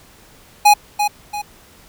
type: tone with echo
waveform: square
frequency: 830.6 Hz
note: G#5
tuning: in tune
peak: -7 dBFS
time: 0.65-0.74 s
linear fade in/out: 10 ms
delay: 340 ms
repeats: 2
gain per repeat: -8 dB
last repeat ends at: 1.42 s
effects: pink hiss -47 dBFS RMS until 1.88 s